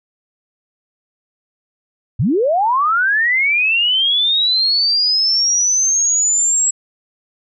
sine linear sweep, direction up, 87.8 to 7710 Hz, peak -12 dBFS, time 2.19-6.71 s, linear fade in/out 10 ms, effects none

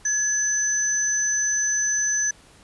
sine tone pair together, 1700 / 6058 Hz, G#6 / F#8, +40 / +40 cents, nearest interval octave + minor seventh, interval 2200 cents, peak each -26 / -21 dBFS, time 0.05-2.31 s, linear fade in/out 5 ms, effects pink hiss -52 dBFS RMS until 2.63 s + resampled to 24000 Hz

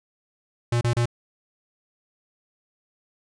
square tone bursts, 119.1 Hz, A#2, 38 cents sharp, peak -20 dBFS, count 3, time 0.72-1.057 s, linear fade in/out 5 ms, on 91 ms, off 32 ms, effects resampled to 22050 Hz

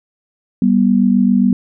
sine tone pair together, 195.33 / 242.7 Hz, G3 / B3, -6 / -30 cents, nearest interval major third, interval 376 cents, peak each -12 dBFS, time 0.62-1.53 s, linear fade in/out 2 ms, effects none

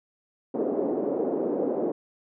white band-pass noise, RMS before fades -27 dBFS, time 0.54-1.92 s, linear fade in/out 5 ms, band 260 to 500 Hz, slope 24 dB/octave, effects none

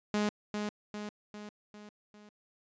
sawtooth tone with echo, 208.9 Hz, G#3, 10 cents sharp, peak -24 dBFS, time 0.14-0.29 s, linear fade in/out 0 ms, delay 400 ms, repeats 5, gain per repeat -5 dB, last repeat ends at 2.29 s, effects resampled to 16000 Hz

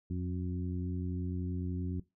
harmonic tone with a mistuned harmonic, 90.2 Hz, F#2, 44 cents flat, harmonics 1 / 2 / 3 / 4, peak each -35 / -37 / -41 / -47 dBFS, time 0.1-2 s, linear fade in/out 5 ms, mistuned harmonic 1, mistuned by -63 cents, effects noise-tail reverb RT60 0.2 s tail -19 dB re dry

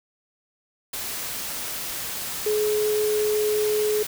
sine tone in noise, 424.2 Hz, G#4, 37 cents sharp, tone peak -20 dBFS, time 2.46-4.03 s, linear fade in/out 5 ms, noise white, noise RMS -31 dBFS, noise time 0.93-4.07 s, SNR +8 dB, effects none

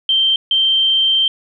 sine tone bursts at uneven times, 3136 Hz, G7, in tune, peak -11 dBFS, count 2, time 0.09-0.36 / 0.51-1.28 s, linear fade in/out 2 ms, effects none

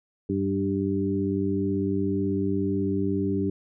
harmonic tone with a mistuned harmonic, 98 Hz, G2, in tune, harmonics 1 / 2 / 3 / 4, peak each -31 / -28 / -27 / -29 dBFS, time 0.29-3.5 s, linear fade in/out 5 ms, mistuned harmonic 2, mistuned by -16 cents, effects none

